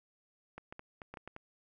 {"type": "clicks", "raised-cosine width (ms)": 0.5, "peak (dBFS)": -30, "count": 8, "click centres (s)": [0.58, 0.725, 0.794, 1.018, 1.14, 1.172, 1.276, 1.364], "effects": []}